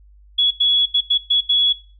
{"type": "tone bursts at uneven times", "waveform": "sine", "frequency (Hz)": 3372, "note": "G#7", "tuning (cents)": 26, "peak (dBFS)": -12, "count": 6, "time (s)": [[0.38, 0.51], [0.6, 0.86], [0.94, 1.01], [1.1, 1.18], [1.3, 1.41], [1.49, 1.73]], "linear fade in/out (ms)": 10, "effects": ["noise-tail reverb RT60 0.4 s tail -20 dB re dry", "added 50 Hz sine -45 dBFS peak until 1.99 s"]}